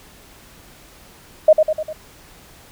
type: tone with echo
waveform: sine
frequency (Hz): 622.3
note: D#5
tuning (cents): 0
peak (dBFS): -5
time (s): 1.48-1.53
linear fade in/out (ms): 5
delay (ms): 100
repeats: 4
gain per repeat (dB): -5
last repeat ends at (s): 1.93
effects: pink hiss -46 dBFS RMS until 2.71 s